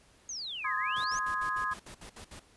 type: exponential two-way sweep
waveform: sine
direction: down then up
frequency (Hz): 6645 to 1661.2 to 6645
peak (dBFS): -36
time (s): 0.29-1.19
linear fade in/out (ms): 2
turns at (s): 0.76
type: chord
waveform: sine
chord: Ab major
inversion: first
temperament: just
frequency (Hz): 1038.3 / 1245.9 / 1661.2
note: C6 / Eb6 / Ab6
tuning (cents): -14 / +2 / 0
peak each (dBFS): -34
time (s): 0.64-1.74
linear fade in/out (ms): 10
type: noise bursts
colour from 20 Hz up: pink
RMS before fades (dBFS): -47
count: 10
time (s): 0.96-2.396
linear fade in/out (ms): 5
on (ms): 86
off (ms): 64
effects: pink hiss -62 dBFS RMS until 2.56 s + resampled to 24000 Hz